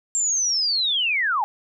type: linear sweep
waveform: sine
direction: down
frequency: 7459 to 784 Hz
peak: -19 dBFS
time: 0.15-1.44 s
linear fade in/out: 0 ms
effects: none

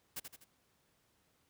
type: noise with echo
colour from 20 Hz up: white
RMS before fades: -41 dBFS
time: 0.16-0.2 s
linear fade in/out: 10 ms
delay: 82 ms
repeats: 3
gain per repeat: -6 dB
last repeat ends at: 0.446 s
effects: pink hiss -74 dBFS RMS until 1.49 s + high-pass 60 Hz 12 dB/octave

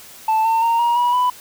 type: tone with pitch steps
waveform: sine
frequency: 880 / 901.6 / 923.8 / 946.4 / 969.7 / 993.5 Hz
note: A5 / A5 / A#5 / A#5 / B5 / B5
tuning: 0 / +42 / -16 / +26 / -32 / +10 cents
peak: -11 dBFS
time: 0.28-1.3 s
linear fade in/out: 5 ms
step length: 170 ms
effects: tanh soft clip ceiling -13 dBFS + white hiss -41 dBFS RMS until 1.4 s

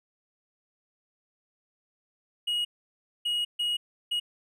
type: tone bursts at uneven times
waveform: triangle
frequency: 2892 Hz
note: F#7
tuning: 40 cents flat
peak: -24 dBFS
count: 4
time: 2.47-2.65 / 3.25-3.45 / 3.59-3.77 / 4.11-4.2 s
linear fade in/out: 10 ms
effects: none

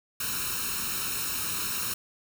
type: noise with comb filter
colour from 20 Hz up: white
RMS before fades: -31 dBFS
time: 0.2-1.94 s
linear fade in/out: 5 ms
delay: 0.74 ms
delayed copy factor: +0.8
effects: none

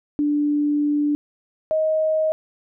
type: tone pair in turn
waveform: sine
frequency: 293.7 / 628.1 Hz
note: D4 / D#5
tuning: 0 / +16 cents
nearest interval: octave + minor second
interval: 1316 cents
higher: second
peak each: -17 dBFS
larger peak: neither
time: 0.19-1.15 / 1.71-2.32 s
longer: first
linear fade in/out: 0 ms
effects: none

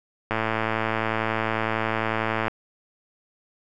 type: click train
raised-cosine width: 0.5 ms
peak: -9 dBFS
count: 242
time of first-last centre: 0.31-2.481 s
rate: 111 Hz
effects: none

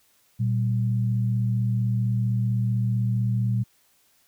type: tone pair together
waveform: sine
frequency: 118.17 / 193.8 Hz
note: A#2 / G3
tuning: +24 / -20 cents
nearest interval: major sixth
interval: 856 cents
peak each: -21 / -29 dBFS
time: 0.39-3.64 s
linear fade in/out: 20 ms
effects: white hiss -63 dBFS RMS until 4.27 s

